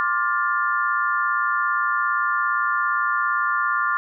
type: chord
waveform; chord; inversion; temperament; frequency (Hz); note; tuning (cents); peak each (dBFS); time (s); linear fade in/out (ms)
sine; D minor seventh; third; just; 1057.2 / 1174.7 / 1409.6 / 1762; C6 / D6 / F6 / A6; +18 / 0 / +16 / +2; -27 / -23 / -23 / -27; 0-3.97; 0
effects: none